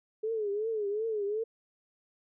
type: tone with vibrato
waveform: sine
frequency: 426.2 Hz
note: G#4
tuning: 45 cents sharp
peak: -29 dBFS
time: 0.23-1.44 s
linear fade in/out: 10 ms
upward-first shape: triangle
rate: 2.7 Hz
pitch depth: 130 cents each way
effects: none